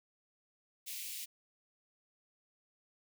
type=high-pass noise; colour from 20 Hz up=white; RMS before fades=-43 dBFS; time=0.86-1.26 s; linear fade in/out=20 ms; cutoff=2100 Hz; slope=48 dB/octave; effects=none